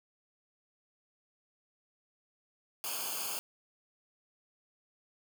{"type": "noise with comb filter", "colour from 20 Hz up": "white", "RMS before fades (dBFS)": -37, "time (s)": [2.84, 3.39], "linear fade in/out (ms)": 0, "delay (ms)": 0.52, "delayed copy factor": -0.95, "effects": []}